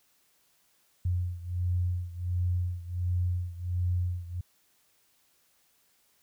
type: beating tone pair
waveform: sine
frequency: 88.7 / 90.1 Hz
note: F2 / F#2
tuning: +27 / -45 cents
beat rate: 1.4 Hz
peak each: -29 / -32 dBFS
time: 1.05-4.41 s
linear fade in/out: 5 ms
effects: white hiss -68 dBFS RMS until 6.22 s